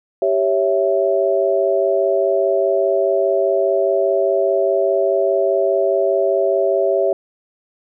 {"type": "chord", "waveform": "sine", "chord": "C# diminished", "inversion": "second", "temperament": "equal", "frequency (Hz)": [392, 554.4, 659.3], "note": ["G4", "C#5", "E5"], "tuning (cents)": [0, 0, 0], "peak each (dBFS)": -18, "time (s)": [0.22, 7.13], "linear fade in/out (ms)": 2, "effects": []}